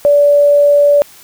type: tone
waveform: sine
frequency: 578 Hz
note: D5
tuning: 28 cents flat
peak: -5 dBFS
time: 0.05-1.02 s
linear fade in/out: 0 ms
effects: white hiss -40 dBFS RMS until 1.23 s